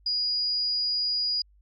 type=tone; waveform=sine; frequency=4891 Hz; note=D#8; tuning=31 cents flat; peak=-24 dBFS; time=0.06-1.42 s; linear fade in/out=5 ms; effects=added 50 Hz sine -56 dBFS peak until 1.61 s